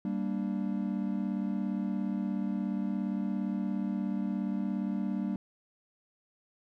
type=chord; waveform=triangle; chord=G minor; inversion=none; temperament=equal; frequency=196 / 233.1 / 293.7 Hz; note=G3 / Bb3 / D4; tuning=0 / 0 / 0 cents; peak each=-30 / -33 / -35 dBFS; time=0.05-5.36 s; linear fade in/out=2 ms; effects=none